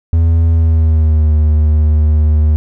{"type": "tone with pitch glide", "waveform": "triangle", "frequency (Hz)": [82.41, 76.45], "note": ["E2", "D#2"], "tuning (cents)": [0, -30], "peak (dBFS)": -5, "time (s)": [0.13, 2.56], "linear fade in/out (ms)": 0, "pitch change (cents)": -130, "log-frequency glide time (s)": [0.48, 1.33], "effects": []}